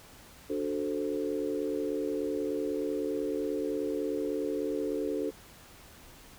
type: chord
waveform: sine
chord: D dominant seventh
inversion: none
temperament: equal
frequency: 293.7 / 370 / 440 / 523.3 Hz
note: D4 / F#4 / A4 / C5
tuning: 0 / 0 / 0 / 0 cents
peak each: -34 / -36 / -33 / -38 dBFS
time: 0.49-5.31 s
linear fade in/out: 20 ms
effects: pink hiss -53 dBFS RMS until 6.38 s